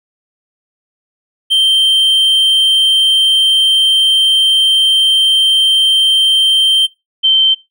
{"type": "tone pair in turn", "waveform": ["triangle", "sine"], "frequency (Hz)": [3136, 3114], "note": ["G7", "G7"], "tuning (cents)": [0, -12], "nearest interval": "unison", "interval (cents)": 12, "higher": "first", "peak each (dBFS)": -6, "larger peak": "neither", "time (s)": [[1.5, 6.87], [7.23, 7.55]], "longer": "first", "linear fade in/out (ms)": 20, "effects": ["noise-tail reverb RT60 0.2 s tail -20 dB re dry"]}